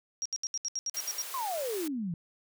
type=tone bursts; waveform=sine; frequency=5630 Hz; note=F8; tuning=13 cents sharp; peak=-30 dBFS; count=10; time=0.22-1.218 s; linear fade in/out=0 ms; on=35 ms; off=72 ms
type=high-pass noise; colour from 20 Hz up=white; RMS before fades=-41 dBFS; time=0.94-1.88 s; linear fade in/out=5 ms; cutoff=410 Hz; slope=24 dB/octave
type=exponential sweep; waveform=sine; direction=down; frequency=1108.7 to 160.1 Hz; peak=-31 dBFS; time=1.34-2.14 s; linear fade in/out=2 ms
effects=none